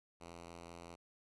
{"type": "tone", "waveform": "5% pulse", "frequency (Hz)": 85.2, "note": "F2", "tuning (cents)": -42, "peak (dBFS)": -39, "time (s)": [0.2, 0.96], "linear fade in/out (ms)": 20, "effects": ["resampled to 24000 Hz"]}